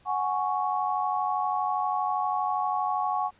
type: chord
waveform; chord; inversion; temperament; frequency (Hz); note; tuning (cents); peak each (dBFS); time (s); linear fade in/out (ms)
sine; F# suspended second; none; just; 740 / 832.5 / 1110; F#5 / G#5 / C#6; 0 / +4 / +2; -29; 0.05-3.31; 50
effects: pink hiss -61 dBFS RMS until 3.39 s + resampled to 8000 Hz